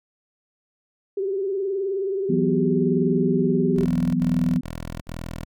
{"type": "tone with vibrato", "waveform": "sine", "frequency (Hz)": 389.5, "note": "G4", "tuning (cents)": -11, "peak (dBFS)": -22, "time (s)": [1.17, 3.85], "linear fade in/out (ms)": 5, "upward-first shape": "triangle", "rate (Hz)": 19, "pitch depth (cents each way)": 85}
{"type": "chord", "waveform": "sine", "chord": "E suspended second", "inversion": "none", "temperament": "just", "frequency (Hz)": [164.81, 185.42, 247.2], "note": ["E3", "F#3", "B3"], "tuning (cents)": [0, 4, 2], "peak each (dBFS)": [-24, -24, -22], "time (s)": [2.29, 4.61], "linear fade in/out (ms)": 10}
{"type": "tone bursts", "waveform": "10% pulse", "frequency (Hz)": 41.2, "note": "E1", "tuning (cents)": 0, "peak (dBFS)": -23, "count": 4, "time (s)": [3.76, 5.448], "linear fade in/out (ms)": 10, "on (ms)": 380, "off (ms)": 56}
{"effects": []}